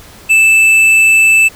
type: tone with tanh clipping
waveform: triangle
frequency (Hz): 2637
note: E7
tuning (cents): 0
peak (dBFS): -6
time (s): 0.29-1.49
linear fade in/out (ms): 20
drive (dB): 12
effects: pink hiss -37 dBFS RMS until 1.55 s